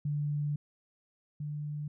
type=tone pair in turn; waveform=sine; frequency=146.83 / 148.36 Hz; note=D3 / D3; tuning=0 / +18 cents; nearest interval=unison; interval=18 cents; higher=second; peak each=-29 / -34 dBFS; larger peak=first; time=0.05-0.56 / 1.4-1.88 s; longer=first; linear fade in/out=5 ms; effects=none